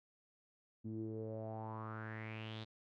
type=tone with low-pass filter sweep; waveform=sawtooth; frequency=110 Hz; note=A2; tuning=in tune; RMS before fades=-45 dBFS; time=0.84-2.65 s; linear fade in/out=20 ms; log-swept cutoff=260 to 3900 Hz; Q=5.7; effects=none